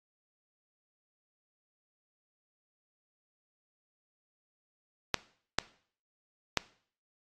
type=clicks; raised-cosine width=0.2 ms; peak=-7 dBFS; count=3; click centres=5.143 / 5.586 / 6.573 s; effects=noise-tail reverb RT60 0.5 s tail -20 dB re dry + AAC 32 kbps